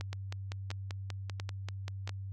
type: two click trains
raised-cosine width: 0.2 ms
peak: -23 / -22 dBFS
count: 11 / 4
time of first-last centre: 0.13-2.076 / 0.01-2.093 s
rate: 5.14 / 1.44 Hz
effects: added 97 Hz sine -38 dBFS peak until 2.32 s